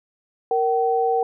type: tone pair together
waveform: sine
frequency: 465 / 764 Hz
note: A#4 / G5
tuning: -4 / -45 cents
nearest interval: major sixth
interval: 859 cents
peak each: -20 dBFS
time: 0.51-1.23 s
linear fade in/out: 2 ms
effects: none